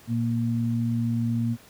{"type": "tone pair together", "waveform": "sine", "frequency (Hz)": [116.92, 233.1], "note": ["A#2", "A#3"], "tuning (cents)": [6, 0], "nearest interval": "octave", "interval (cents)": 1194, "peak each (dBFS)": -25, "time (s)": [0.07, 1.57], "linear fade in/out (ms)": 50, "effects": ["pink hiss -52 dBFS RMS until 1.69 s", "high-pass 60 Hz 12 dB/octave"]}